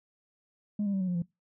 sine tone with pitch steps, 207.7 / 199.93 / 192.45 / 185.25 / 178.32 / 171.65 Hz, G#3 / G3 / G3 / F#3 / F3 / F3, 0 / +34 / -32 / +2 / +36 / -30 cents, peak -25 dBFS, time 0.79-1.222 s, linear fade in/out 5 ms, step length 72 ms, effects noise-tail reverb RT60 0.2 s tail -23 dB re dry + tanh soft clip ceiling -25 dBFS

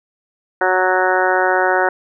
harmonic tone, 185 Hz, F#3, in tune, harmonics 2 / 3 / 4 / 5 / 6 / 7 / 8 / 9 / 10, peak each -20 / -20 / -19 / -21 / -28 / -26 / -19 / -26 / -25 dBFS, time 0.61-1.89 s, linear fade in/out 2 ms, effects none

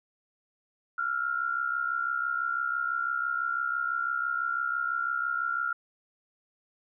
sine tone pair together, 1349 / 1415 Hz, E6 / F6, +40 / +22 cents, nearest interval minor second, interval 82 cents, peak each -31 / -29 dBFS, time 0.98-5.73 s, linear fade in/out 5 ms, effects none

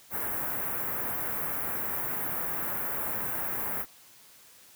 white band-stop noise, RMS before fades -32 dBFS, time 0.1-3.86 s, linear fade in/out 50 ms, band 1800 to 13000 Hz, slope 24 dB/octave, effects white hiss -55 dBFS RMS until 4.75 s + high-pass 60 Hz 12 dB/octave

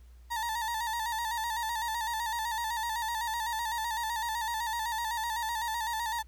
35% pulse tone with vibrato, 911 Hz, A#5, 40 cents flat, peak -29 dBFS, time 0.3-6.23 s, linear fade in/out 20 ms, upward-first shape square, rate 7.9 Hz, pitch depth 62 cents each way, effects added 60 Hz sine -50 dBFS peak until 6.27 s + pink hiss -68 dBFS RMS until 6.27 s

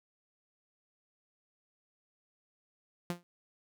sawtooth tone with exponential decay, 174.61 Hz, F3, in tune, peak -26 dBFS, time 3.1-3.23 s, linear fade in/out 0 ms, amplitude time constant 27 ms, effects none

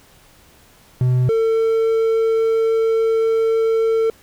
triangle tone pair in turn, 126.1 / 449.4 Hz, B2 / A4, +36 / +37 cents, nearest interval octave + minor seventh, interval 2201 cents, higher second, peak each -11 / -12 dBFS, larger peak first, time 1.01-1.29 / 1.29-4.1 s, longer second, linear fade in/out 2 ms, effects pink hiss -50 dBFS RMS until 4.22 s

